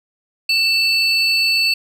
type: tone pair together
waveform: triangle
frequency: 2662 / 4473 Hz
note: E7 / C#8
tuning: +16 / +15 cents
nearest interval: major sixth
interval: 899 cents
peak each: -15 dBFS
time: 0.49-1.74 s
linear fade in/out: 5 ms
effects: none